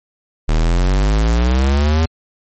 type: exponential sweep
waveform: square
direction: up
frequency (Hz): 38 to 82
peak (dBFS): -12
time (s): 0.48-2.06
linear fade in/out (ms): 10
effects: MP3 32 kbps